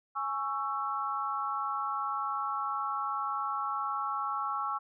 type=chord; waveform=sine; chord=C# minor; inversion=second; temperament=just; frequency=831.5 / 1108.7 / 1330.5 Hz; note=G#5 / C#6 / E6; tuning=+2 / 0 / +16 cents; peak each=-37 / -34 / -34 dBFS; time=0.15-4.79 s; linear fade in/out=20 ms; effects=none